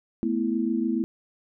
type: chord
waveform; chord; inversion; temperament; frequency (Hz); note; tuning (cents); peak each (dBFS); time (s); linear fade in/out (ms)
sine; A suspended second; none; equal; 220 / 246.9 / 329.6; A3 / B3 / E4; 0 / 0 / 0; -27; 0.23-1.04; 0
effects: none